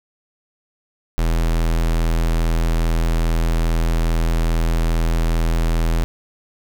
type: tone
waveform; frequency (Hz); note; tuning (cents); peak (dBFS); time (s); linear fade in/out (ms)
square; 41.2; E1; 0; -16; 1.18-6.04; 0
effects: none